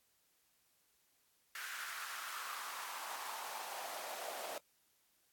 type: noise with high-pass filter sweep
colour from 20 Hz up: pink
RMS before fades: -45 dBFS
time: 1.55-4.58 s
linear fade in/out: 2 ms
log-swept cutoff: 1600 to 590 Hz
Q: 3.5
effects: white hiss -75 dBFS RMS until 5.32 s + AAC 64 kbps